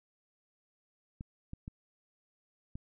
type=clicks; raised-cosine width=5 ms; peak=-29 dBFS; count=4; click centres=1.209 / 1.534 / 1.679 / 2.755 s; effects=none